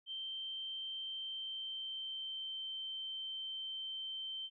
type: tone with pitch glide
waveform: sine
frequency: 3128 to 3110 Hz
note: G7 to G7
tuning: -4 to -14 cents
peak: -40 dBFS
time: 0.06-4.5 s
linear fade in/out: 50 ms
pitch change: -10 cents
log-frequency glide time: 1-2.61 s
effects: none